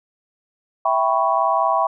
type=chord; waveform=sine; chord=C# half-diminished seventh; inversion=first; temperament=equal; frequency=659.3 / 784 / 987.8 / 1108.7 Hz; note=E5 / G5 / B5 / C#6; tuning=0 / 0 / 0 / 0 cents; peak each=-21 dBFS; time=0.85-1.87 s; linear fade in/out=5 ms; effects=none